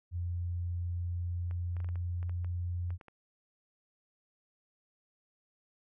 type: tone with pitch glide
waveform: sine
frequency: 87.31 to 87.97 Hz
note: F2 to F2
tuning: 0 to +13 cents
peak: -32 dBFS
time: 0.11-2.98 s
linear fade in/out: 50 ms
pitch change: +13 cents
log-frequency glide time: 0.95-2.82 s
type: clicks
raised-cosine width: 0.5 ms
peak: -37 dBFS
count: 12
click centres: 1.511 / 1.767 / 1.803 / 1.845 / 1.889 / 1.957 / 2.229 / 2.295 / 2.446 / 2.905 / 3.012 / 3.083 s
effects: none